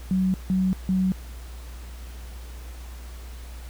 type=tone bursts; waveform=sine; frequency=187.2 Hz; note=F#3; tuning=20 cents sharp; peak=-19 dBFS; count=3; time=0.11-1.12 s; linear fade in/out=0 ms; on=230 ms; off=160 ms; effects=added 60 Hz sine -36 dBFS peak until 3.69 s + pink hiss -48 dBFS RMS until 3.69 s